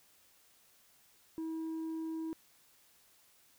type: tone with tanh clipping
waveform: sine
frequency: 322.2 Hz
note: E4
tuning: 39 cents flat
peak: -37 dBFS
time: 1.38-2.33 s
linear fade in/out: 0 ms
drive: 3 dB
effects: white hiss -66 dBFS RMS until 3.58 s